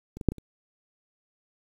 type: clicks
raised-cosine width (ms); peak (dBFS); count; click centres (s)
3; -26 / -22 / -6 / -21 / -30; 5; 0.17 / 0.212 / 0.287 / 0.32 / 0.383
effects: 8-bit